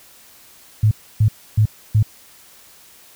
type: tone bursts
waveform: sine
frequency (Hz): 107.3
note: A2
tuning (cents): -43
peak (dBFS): -10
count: 4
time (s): 0.83-2.028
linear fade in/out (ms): 5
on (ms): 82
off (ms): 290
effects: white hiss -47 dBFS RMS until 3.15 s